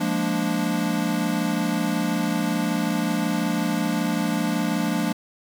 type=chord; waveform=square; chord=Bb dominant seventh; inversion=second; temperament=equal; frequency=174.61 / 207.7 / 233.1 / 293.7 Hz; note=F3 / Ab3 / Bb3 / D4; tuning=0 / 0 / 0 / 0 cents; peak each=-28 dBFS; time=0-5.13 s; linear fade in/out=10 ms; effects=8-bit